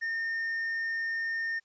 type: tone with tanh clipping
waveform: sine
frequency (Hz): 1822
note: A#6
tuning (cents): -40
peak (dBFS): -30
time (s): 0.01-1.6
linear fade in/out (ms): 20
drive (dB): 2
effects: white hiss -73 dBFS RMS until 1.64 s + resampled to 16000 Hz